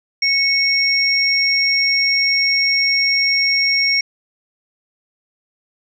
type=tone pair together; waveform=sine; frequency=2207 / 5561 Hz; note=C#7 / F8; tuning=-8 / -8 cents; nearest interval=octave + major third; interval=1600 cents; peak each=-16 dBFS; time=0.22-4.01 s; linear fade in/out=5 ms; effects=none

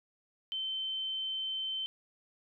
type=tone; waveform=sine; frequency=3088 Hz; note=G7; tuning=27 cents flat; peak=-33 dBFS; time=0.52-1.86 s; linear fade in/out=0 ms; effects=none

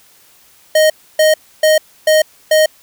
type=tone bursts; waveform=square; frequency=622.3 Hz; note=D#5; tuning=in tune; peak=-8 dBFS; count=5; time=0.75-2.66 s; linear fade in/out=5 ms; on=150 ms; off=290 ms; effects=white hiss -48 dBFS RMS until 2.82 s

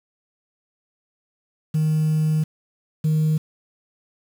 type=tone pair in turn; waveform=sine; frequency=155.56 / 155.56 Hz; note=D#3 / D#3; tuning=0 / 0 cents; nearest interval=unison; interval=0 cents; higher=neither; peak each=-15 / -14 dBFS; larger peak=second; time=1.74-2.44 / 3.04-3.38 s; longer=first; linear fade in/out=10 ms; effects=tanh soft clip ceiling -15 dBFS + 7-bit

